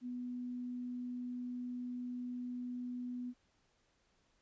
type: tone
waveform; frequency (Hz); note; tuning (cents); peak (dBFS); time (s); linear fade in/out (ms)
sine; 246.9; B3; 0; -39; 0.01-3.34; 50
effects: pink hiss -75 dBFS RMS until 4.41 s + resampled to 16000 Hz